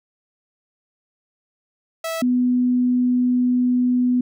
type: tone pair in turn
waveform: sawtooth / sine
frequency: 654 / 248.4 Hz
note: E5 / B3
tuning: -14 / +10 cents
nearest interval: octave + perfect fourth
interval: 1676 cents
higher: first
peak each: -20 / -15 dBFS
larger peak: second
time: 2.04-2.22 / 2.22-4.21 s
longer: second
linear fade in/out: 5 ms
effects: none